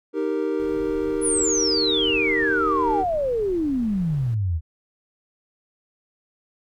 triangle chord, Eb major, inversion none, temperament equal, 311.1 / 392 / 466.2 Hz, Eb4 / G4 / Bb4, 0 / 0 / 0 cents, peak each -24 dBFS, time 0.13-3.05 s, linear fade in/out 50 ms
brown noise, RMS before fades -39 dBFS, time 0.59-4.35 s, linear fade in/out 10 ms
sine exponential sweep, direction down, 10370 to 75.7 Hz, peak -20 dBFS, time 1.21-4.61 s, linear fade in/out 50 ms
effects none

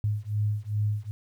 sine beating tone pair, 103.83 / 106.33 Hz, G#2 / G#2, 0 / +41 cents, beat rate 2.5 Hz, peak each -28 dBFS, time 0.04-1.11 s, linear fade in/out 0 ms, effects 10-bit

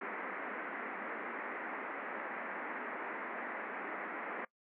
white band-pass noise, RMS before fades -42 dBFS, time 0.01-4.45 s, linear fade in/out 5 ms, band 210 to 2100 Hz, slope 48 dB/octave, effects noise-tail reverb RT60 0.1 s tail -22 dB re dry

